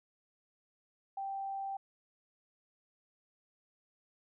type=tone; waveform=sine; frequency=783 Hz; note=G5; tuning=2 cents flat; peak=-36 dBFS; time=1.17-1.77 s; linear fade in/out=5 ms; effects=none